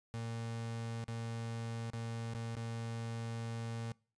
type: tone with dropouts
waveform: 35% pulse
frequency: 115 Hz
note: A#2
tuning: 23 cents flat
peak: -37 dBFS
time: 0.14-3.92 s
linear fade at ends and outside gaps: 0 ms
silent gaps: 1.041-1.082 / 1.902-1.934 / 2.336-2.349 / 2.552-2.568 s
effects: noise-tail reverb RT60 0.4 s tail -25 dB re dry + resampled to 22050 Hz